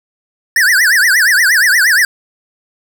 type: tone with vibrato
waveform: square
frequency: 1711 Hz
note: A6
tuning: 49 cents flat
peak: -8 dBFS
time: 0.56-2.05 s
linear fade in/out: 2 ms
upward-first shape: triangle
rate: 8.5 Hz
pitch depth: 300 cents each way
effects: none